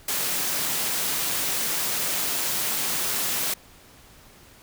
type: high-pass noise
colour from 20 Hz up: white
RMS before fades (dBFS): -26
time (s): 0.08-3.54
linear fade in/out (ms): 5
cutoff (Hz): 110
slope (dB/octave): 96
effects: pink hiss -51 dBFS RMS until 4.62 s